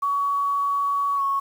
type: tone with pitch glide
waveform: sine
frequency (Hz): 1127 to 1104.4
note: C#6 to C#6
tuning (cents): +28 to -7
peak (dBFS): -20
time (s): 0.02-1.4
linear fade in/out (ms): 10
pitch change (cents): -35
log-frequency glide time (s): 1.15-1.22
effects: 8-bit